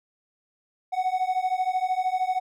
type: beating tone pair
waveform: triangle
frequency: 737 / 750 Hz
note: F#5 / F#5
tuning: -7 / +23 cents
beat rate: 13 Hz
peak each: -24 dBFS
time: 0.92-2.4 s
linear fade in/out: 20 ms
effects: none